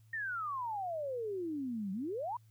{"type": "exponential two-way sweep", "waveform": "sine", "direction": "down then up", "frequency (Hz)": [1864.7, 184.9, 1025], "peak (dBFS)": -35, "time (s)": [0.13, 2.37], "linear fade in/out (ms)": 5, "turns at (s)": 1.92, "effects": ["added 110 Hz sine -59 dBFS peak until 2.5 s", "white hiss -75 dBFS RMS until 2.5 s"]}